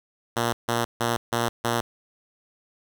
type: tone bursts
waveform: 5% pulse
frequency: 117.8 Hz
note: A#2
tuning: 19 cents sharp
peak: -11 dBFS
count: 5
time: 0.36-1.81 s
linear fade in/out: 10 ms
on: 170 ms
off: 150 ms
effects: none